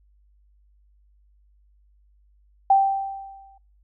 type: tone with exponential decay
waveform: sine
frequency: 782 Hz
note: G5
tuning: 4 cents flat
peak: -11 dBFS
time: 2.7-3.58 s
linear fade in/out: 5 ms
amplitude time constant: 190 ms
effects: noise-tail reverb RT60 0.4 s tail -26 dB re dry + added 50 Hz sine -56 dBFS peak until 3.83 s